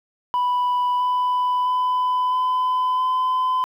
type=tone with pitch steps; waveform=sine; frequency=987.8 / 995.2 / 1002.7 / 1010.3 / 1017.9 Hz; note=B5 / B5 / B5 / B5 / C6; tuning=0 / +13 / +26 / +39 / -48 cents; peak=-15 dBFS; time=0.34-3.64 s; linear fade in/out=0 ms; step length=660 ms; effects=tanh soft clip ceiling -17 dBFS + 9-bit